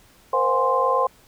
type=tone cluster; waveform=sine; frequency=475.6 / 524 / 719 / 817 / 1046 Hz; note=A#4 / C5 / F#5 / G#5 / C6; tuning=+35 / +2 / -50 / -29 / -1 cents; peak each=-27 / -22 / -28 / -27 / -20 dBFS; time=0.33-1.07 s; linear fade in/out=5 ms; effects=pink hiss -54 dBFS RMS until 1.27 s